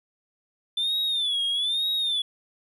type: tone with vibrato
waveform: triangle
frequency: 3520 Hz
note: A7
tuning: in tune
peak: -21 dBFS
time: 0.77-2.22 s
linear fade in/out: 5 ms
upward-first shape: sine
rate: 1.1 Hz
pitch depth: 130 cents each way
effects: tanh soft clip ceiling -17 dBFS